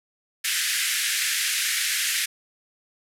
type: band-pass noise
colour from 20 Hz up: pink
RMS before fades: -25 dBFS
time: 0.44-2.26 s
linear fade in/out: 10 ms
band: 1600 to 13000 Hz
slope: 48 dB/octave
effects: none